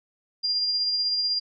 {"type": "tone with tremolo", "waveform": "sine", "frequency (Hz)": 4800, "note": "D8", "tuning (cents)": 37, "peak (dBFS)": -21, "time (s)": [0.43, 1.4], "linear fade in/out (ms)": 20, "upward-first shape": "sine", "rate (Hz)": 16, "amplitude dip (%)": 30, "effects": []}